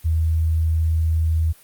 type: tone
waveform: sine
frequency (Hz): 80.5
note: E2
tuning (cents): -41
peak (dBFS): -16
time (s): 0.04-1.53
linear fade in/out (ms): 20
effects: white hiss -50 dBFS RMS until 1.63 s + Opus 32 kbps